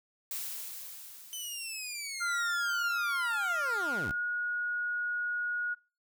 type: noise with exponential decay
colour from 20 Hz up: blue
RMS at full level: -36 dBFS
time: 0.31-2.94 s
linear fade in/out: 2 ms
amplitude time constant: 570 ms
type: linear sweep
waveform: 15% pulse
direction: down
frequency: 3053 to 55 Hz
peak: -30 dBFS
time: 1.33-4.11 s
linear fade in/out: 0 ms
type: tone with pitch glide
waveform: sine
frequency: 1400 to 1447.7 Hz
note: F6 to F#6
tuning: +4 to -38 cents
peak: -30 dBFS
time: 2.2-5.75 s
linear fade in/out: 20 ms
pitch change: +58 cents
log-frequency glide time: 3.71-4.23 s
effects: noise-tail reverb RT60 0.3 s tail -22 dB re dry